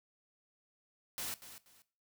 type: noise with echo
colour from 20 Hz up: white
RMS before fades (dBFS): -40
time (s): 1.18-1.34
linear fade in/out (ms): 0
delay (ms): 240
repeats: 2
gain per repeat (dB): -12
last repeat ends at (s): 1.82
effects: noise-tail reverb RT60 0.4 s tail -17 dB re dry